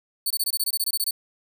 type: tone bursts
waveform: 10% pulse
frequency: 4464 Hz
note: C#8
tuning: 11 cents sharp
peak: -15 dBFS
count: 13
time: 0.26-1.109 s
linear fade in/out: 5 ms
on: 45 ms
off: 22 ms
effects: none